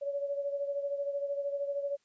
sine beating tone pair, 563 / 576 Hz, C#5 / D5, +27 / -34 cents, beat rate 13 Hz, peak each -32 / -39 dBFS, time 0.01-1.97 s, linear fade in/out 20 ms, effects white hiss -74 dBFS RMS until 2.04 s + resampled to 16000 Hz

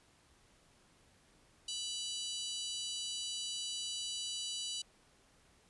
harmonic tone with a mistuned harmonic, 986 Hz, B5, 3 cents flat, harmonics 3 / 4 / 5 / 6 / 7 / 8 / 9 / 10, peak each -42 / -44 / -46 / -48 / -49 / -50 / -51 / -52 dBFS, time 1.68-4.82 s, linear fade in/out 5 ms, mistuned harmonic 5, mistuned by -98 cents, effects pink hiss -67 dBFS RMS until 5.69 s + resampled to 24000 Hz

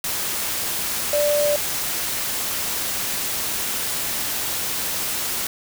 sine tone in noise, 587.3 Hz, D5, in tune, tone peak -17 dBFS, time 1.13-1.56 s, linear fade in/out 2 ms, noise white, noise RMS -25 dBFS, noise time 0.04-5.47 s, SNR +5 dB, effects none

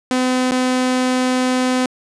sawtooth tone with dropouts, 254.5 Hz, C4, 48 cents flat, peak -11 dBFS, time 0.11-1.86 s, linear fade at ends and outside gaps 1 ms, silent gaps 0.512-0.519 s, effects resampled to 22050 Hz + 8-bit

